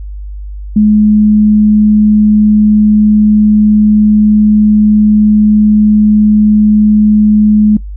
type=tone; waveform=sine; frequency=211.6 Hz; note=G#3; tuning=33 cents sharp; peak=-3 dBFS; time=0.76-7.77 s; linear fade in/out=5 ms; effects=noise-tail reverb RT60 0.1 s tail -20 dB re dry + added 50 Hz sine -20 dBFS peak until 7.96 s